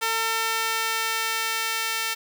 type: tone with high-pass filter sweep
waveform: sawtooth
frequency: 450 Hz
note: A4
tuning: 39 cents sharp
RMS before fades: -26 dBFS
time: 0.01-2.15 s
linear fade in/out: 20 ms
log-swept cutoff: 1100 to 1900 Hz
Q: 0.9
effects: none